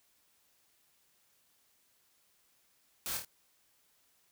white noise with echo, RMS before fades -38 dBFS, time 3.06-3.17 s, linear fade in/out 0 ms, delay 26 ms, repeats 3, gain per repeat -4 dB, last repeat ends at 3.248 s, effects white hiss -71 dBFS RMS until 4.31 s

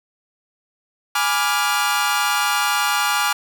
sawtooth chord, G# diminished seventh, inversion none, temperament equal with one note detuned, 830.6 / 987.8 / 1174.7 / 1405.8 Hz, G#5 / B5 / D6 / F6, 0 / 0 / 0 / +11 cents, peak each -19 / -23 / -19 / -18 dBFS, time 1.15-3.33 s, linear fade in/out 5 ms, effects none

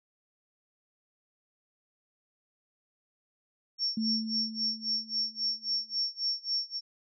sine tone with tremolo, 5470 Hz, F8, 37 cents flat, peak -26 dBFS, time 3.78-6.81 s, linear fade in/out 50 ms, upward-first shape sine, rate 3.7 Hz, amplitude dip 95%
sine tone with exponential decay, 221.2 Hz, A3, 9 cents sharp, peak -27 dBFS, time 3.97-6.04 s, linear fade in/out 5 ms, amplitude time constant 450 ms
effects none

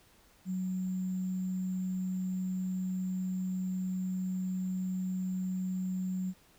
sine tone with sample-and-hold, 185.2 Hz, F#3, 2 cents sharp, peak -31 dBFS, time 0.45-6.34 s, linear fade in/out 50 ms, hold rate 7350 Hz, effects pink hiss -63 dBFS RMS until 6.58 s

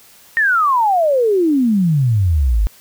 sine exponential sweep, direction down, 1864.7 to 47.38 Hz, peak -11 dBFS, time 0.37-2.67 s, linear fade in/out 0 ms, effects white hiss -46 dBFS RMS until 2.8 s

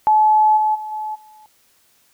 sine tone with level steps, 859 Hz, A5, 42 cents flat, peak -10 / -14 / -26 / -23 / -43 dBFS, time 0.07-1.46 s, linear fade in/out 0 ms, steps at 0.56 / 0.74 / 0.91 / 1.14 s, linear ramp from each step 20 ms, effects white hiss -58 dBFS RMS until 2.13 s

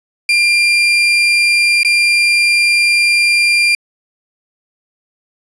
35% pulse tone with dropouts, 2390 Hz, D7, 30 cents sharp, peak -7 dBFS, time 0.29-3.75 s, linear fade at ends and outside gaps 2 ms, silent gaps 1.832-1.848 s, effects resampled to 22050 Hz + 8-bit

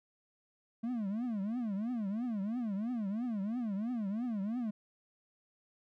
triangle tone with vibrato, 220 Hz, A3, in tune, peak -31 dBFS, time 0.83-4.71 s, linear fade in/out 10 ms, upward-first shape triangle, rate 3 Hz, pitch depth 270 cents each way, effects none

